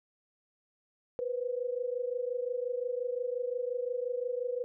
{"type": "tone pair together", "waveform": "sine", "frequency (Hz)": [485.1, 510.8], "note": ["B4", "C5"], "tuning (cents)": [-31, -42], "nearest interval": "minor second", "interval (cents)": 89, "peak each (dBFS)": [-33, -35], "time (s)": [1.19, 4.64], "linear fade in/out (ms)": 0, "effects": []}